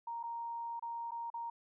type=tone with dropouts; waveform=sine; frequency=932.3 Hz; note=A#5; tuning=in tune; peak=-38 dBFS; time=0.07-1.5 s; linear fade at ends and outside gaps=5 ms; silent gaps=0.23-0.236 / 0.796-0.824 / 1.109-1.117 / 1.302-1.34 s; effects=none